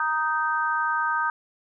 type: chord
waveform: sine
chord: Eb major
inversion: second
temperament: just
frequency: 933.4 / 1244.5 / 1555.6 Hz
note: Bb5 / Eb6 / G6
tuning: +2 / 0 / -14 cents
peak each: -27 / -26 / -26 dBFS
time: 0-1.3 s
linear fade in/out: 2 ms
effects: none